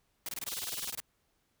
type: noise bursts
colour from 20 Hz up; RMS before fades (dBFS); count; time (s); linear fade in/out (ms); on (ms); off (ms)
white; -38; 15; 0.26-1.002; 2; 28; 23
type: high-pass noise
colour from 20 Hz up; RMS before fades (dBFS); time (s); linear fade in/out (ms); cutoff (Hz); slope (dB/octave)
pink; -41; 0.46-0.92; 20; 2900; 48
effects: pink hiss -75 dBFS RMS until 1.6 s